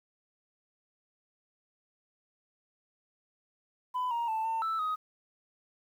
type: tone with pitch steps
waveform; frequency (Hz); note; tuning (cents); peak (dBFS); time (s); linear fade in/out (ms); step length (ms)
sine; 1002 / 938 / 883 / 900 / 1320 / 1256; B5 / A#5 / A5 / A5 / E6 / D#6; +25 / +11 / +6 / +39 / +2 / +16; -27; 3.94-4.96; 20; 170
effects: tanh soft clip ceiling -27 dBFS + 10-bit